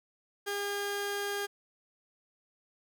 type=tone pair together; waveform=sawtooth; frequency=404.5 / 809 Hz; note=G#4 / G#5; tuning=-46 / -46 cents; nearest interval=octave; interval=1200 cents; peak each=-30 / -30 dBFS; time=0.46-1.47 s; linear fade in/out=20 ms; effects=none